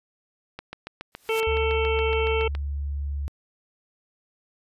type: click train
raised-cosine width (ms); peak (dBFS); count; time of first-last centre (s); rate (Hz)
0.3; -19; 15; 0.59-2.551; 7.14
type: noise with exponential growth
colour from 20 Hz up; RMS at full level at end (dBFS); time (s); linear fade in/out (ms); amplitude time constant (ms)
white; -33; 1.12-1.4; 0; 59
type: harmonic tone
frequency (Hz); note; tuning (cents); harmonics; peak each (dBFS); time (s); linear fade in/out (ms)
445.6; A4; +22; 1 / 2 / 3 / 5 / 6 / 7; -23 / -32 / -34 / -32 / -32 / -36; 1.29-2.48; 5
type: tone with pitch glide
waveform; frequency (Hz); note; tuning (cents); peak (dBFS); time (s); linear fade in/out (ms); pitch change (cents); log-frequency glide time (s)
sine; 72.5 to 71.13; D2 to C#2; -22 to +45; -26; 1.47-3.28; 0; -33; 1.77-1.85
effects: resampled to 32000 Hz